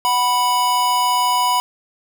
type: tone pair together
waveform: square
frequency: 740 / 986.2 Hz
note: F#5 / B5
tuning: 0 / -3 cents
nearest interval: perfect fourth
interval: 497 cents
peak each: -24 / -16 dBFS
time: 0.05-1.6 s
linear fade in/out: 0 ms
effects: none